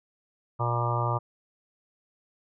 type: harmonic tone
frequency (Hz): 119.2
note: A#2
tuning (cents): +39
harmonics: 1 / 3 / 4 / 5 / 6 / 7 / 8 / 9 / 10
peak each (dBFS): -27 / -38 / -39 / -35 / -38 / -36 / -32 / -38 / -32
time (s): 0.59-1.19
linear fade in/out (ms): 20
effects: none